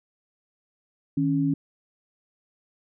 sine tone pair together, 155.92 / 277.2 Hz, D#3 / C#4, +4 / 0 cents, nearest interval minor seventh, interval 996 cents, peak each -25 / -22 dBFS, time 1.17-1.54 s, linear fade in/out 5 ms, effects none

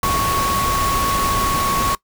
sine tone in noise, 1108.7 Hz, C#6, in tune, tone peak -18 dBFS, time 0.03-1.95 s, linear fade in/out 2 ms, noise pink, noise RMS -22 dBFS, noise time 0.03-1.95 s, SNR +1 dB, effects noise-tail reverb RT60 0.1 s tail -21 dB re dry

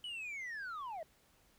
sine linear sweep, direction down, 3000 to 606 Hz, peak -38 dBFS, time 0.04-1.03 s, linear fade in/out 2 ms, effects tanh soft clip ceiling -40 dBFS + pink hiss -69 dBFS RMS until 1.58 s

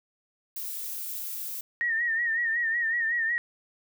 violet noise, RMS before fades -35 dBFS, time 0.56-1.61 s, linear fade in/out 5 ms
sine tone with vibrato, 1853 Hz, A#6, 11 cents flat, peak -24 dBFS, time 1.81-3.38 s, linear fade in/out 0 ms, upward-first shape sine, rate 5.4 Hz, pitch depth 67 cents each way
effects none

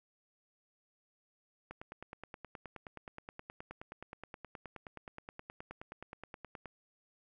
click train, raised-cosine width 0.5 ms, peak -30 dBFS, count 48, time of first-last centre 1.71-6.657 s, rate 9.5 Hz, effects none

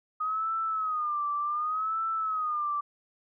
sine tone with vibrato, 1244.5 Hz, D#6, in tune, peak -27 dBFS, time 0.2-2.81 s, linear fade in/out 10 ms, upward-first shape sine, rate 0.67 Hz, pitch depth 110 cents each way, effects none

